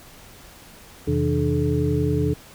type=tone cluster; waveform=sine; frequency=84.4 / 129.6 / 160.4 / 296.6 / 429.8 Hz; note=E2 / C3 / E3 / D4 / A4; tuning=+41 / -16 / -47 / +17 / -41 cents; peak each=-25 dBFS; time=1.07-2.34 s; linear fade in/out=10 ms; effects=pink hiss -46 dBFS RMS until 2.54 s